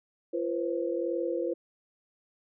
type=tone cluster; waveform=sine; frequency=342.3 / 486.1 / 528 Hz; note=F4 / B4 / C5; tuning=-35 / -28 / +16 cents; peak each=-31 / -33 / -33 dBFS; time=0.33-1.54 s; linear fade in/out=10 ms; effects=none